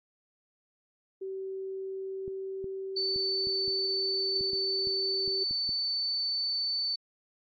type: tone with pitch glide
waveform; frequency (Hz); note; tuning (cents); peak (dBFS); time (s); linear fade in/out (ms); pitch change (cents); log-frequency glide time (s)
sine; 383.5 to 386.4; G4 to G4; -38 to -25; -34; 1.21-5.44; 10; +13; 1.55-4.24
type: clicks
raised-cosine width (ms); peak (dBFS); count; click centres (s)
3; -31; 11; 2.279 / 2.643 / 3.161 / 3.471 / 3.68 / 4.41 / 4.533 / 4.872 / 5.278 / 5.51 / 5.692
type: tone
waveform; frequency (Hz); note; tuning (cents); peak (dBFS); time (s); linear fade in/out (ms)
sine; 4517; C#8; +32; -28; 2.96-6.96; 10
effects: AAC 32 kbps